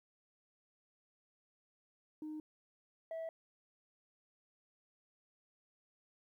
sine tone pair in turn, 307.7 / 652 Hz, D#4 / E5, -19 / -19 cents, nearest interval octave + minor second, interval 1300 cents, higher second, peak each -40 / -37 dBFS, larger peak second, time 2.22-2.4 / 3.11-3.29 s, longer neither, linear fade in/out 2 ms, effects tanh soft clip ceiling -39 dBFS + 13-bit

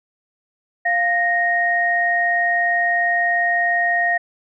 sine tone pair together, 697.4 / 1863 Hz, F5 / A#6, -3 / -2 cents, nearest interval octave + perfect fourth, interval 1701 cents, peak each -20 / -17 dBFS, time 0.85-4.18 s, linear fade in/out 10 ms, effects none

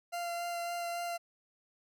40% pulse tone with vibrato, 691 Hz, F5, 19 cents flat, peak -34 dBFS, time 0.12-1.18 s, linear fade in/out 20 ms, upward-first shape sine, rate 3.6 Hz, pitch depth 11 cents each way, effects none

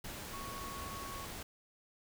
sine tone in noise, 1108.7 Hz, C#6, in tune, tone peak -45 dBFS, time 0.33-1.25 s, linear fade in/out 5 ms, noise pink, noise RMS -45 dBFS, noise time 0.04-1.43 s, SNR -3 dB, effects none

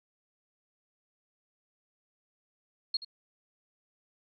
sine tone with echo, 4296 Hz, C8, 45 cents sharp, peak -26 dBFS, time 2.94-2.97 s, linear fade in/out 5 ms, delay 78 ms, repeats 1, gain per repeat -14 dB, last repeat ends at 3.048 s, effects none

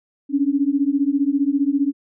sine beating tone pair, 273.6 / 288.6 Hz, C#4 / D4, -23 / -30 cents, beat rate 15 Hz, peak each -19 dBFS, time 0.29-1.93 s, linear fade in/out 50 ms, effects none

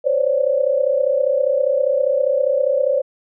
sine tone cluster, 517 / 547 / 582 Hz, C5 / C#5 / D5, -21 / -23 / -16 cents, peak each -19 dBFS, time 0.04-3.02 s, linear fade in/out 20 ms, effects none

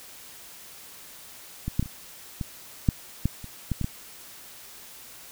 clicks, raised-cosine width 5 ms, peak -16 / -10 / -17 / -28 / -17 / -6 / -10 / -26 / -13 / -16 / -14 dBFS, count 11, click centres 1.68 / 1.795 / 1.827 / 1.859 / 2.412 / 2.888 / 3.256 / 3.443 / 3.717 / 3.813 / 3.844 s, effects white hiss -46 dBFS RMS until 5.31 s

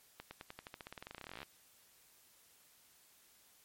accelerating click train, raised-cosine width 0.3 ms, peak -30 dBFS, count 28, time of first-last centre 0.2-1.43 s, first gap 110 ms, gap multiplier 0.92, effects white hiss -66 dBFS RMS until 3.64 s + MP3 64 kbps

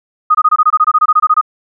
sine tone bursts, 1244.5 Hz, D#6, in tune, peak -5 dBFS, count 16, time 0.3-1.413 s, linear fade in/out 10 ms, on 48 ms, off 23 ms, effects none

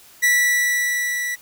45% pulse tone with level ramp, 1954 Hz, B6, 19 cents flat, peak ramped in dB -13 to -23 dBFS, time 0.22-1.36 s, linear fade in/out 20 ms, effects white hiss -48 dBFS RMS until 1.41 s

